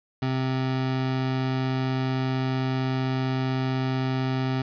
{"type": "tone", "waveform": "25% pulse", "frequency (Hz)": 130.81, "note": "C3", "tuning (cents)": 0, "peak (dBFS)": -20, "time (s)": [0.22, 4.62], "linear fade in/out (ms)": 5, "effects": ["resampled to 11025 Hz", "8-bit"]}